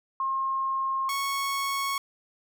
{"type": "tone pair in turn", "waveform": ["sine", "sawtooth"], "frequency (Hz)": [1070, 1103.9], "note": ["C6", "C#6"], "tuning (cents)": [38, -8], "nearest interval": "minor second", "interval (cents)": 54, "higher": "second", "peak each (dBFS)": [-25, -23], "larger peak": "second", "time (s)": [[0.2, 1.09], [1.09, 1.98]], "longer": "neither", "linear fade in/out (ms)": 2, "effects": []}